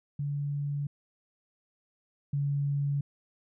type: tone pair in turn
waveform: sine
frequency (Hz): 143.5 / 142.02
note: D3 / C#3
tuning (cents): -40 / +42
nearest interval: unison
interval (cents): 18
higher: first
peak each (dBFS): -29 / -26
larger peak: second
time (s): 0.19-0.87 / 2.33-3.01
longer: neither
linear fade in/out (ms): 5
effects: none